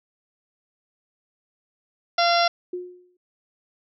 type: harmonic tone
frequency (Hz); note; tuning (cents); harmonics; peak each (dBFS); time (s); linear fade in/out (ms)
688; F5; -26; 1 / 2 / 3 / 4 / 5 / 6 / 7 / 8; -19 / -24 / -29 / -31 / -29 / -30 / -30 / -28; 2.18-2.48; 5
type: tone with exponential decay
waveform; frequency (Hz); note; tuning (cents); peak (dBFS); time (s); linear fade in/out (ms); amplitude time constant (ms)
sine; 359.4; F4; +50; -25; 2.73-3.17; 5; 95
effects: none